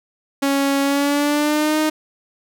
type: tone with pitch glide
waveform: sawtooth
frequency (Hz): 277.2 to 309.4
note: C#4 to D#4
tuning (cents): 0 to -10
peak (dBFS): -12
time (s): 0.42-1.9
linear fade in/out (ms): 10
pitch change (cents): +190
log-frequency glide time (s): 0.82-1.79
effects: none